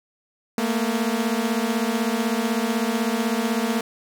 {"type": "beating tone pair", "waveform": "sawtooth", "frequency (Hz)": [220, 236], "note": ["A3", "A#3"], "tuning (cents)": [0, 22], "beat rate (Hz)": 16, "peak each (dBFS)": [-20, -20], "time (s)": [0.58, 3.81], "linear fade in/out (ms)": 2, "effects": []}